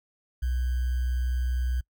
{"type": "tone with sample-and-hold", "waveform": "sine", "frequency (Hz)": 62.3, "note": "B1", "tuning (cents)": 16, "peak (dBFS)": -24, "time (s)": [0.42, 1.81], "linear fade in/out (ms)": 10, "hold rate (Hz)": 1575, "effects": ["noise-tail reverb RT60 0.1 s tail -24 dB re dry"]}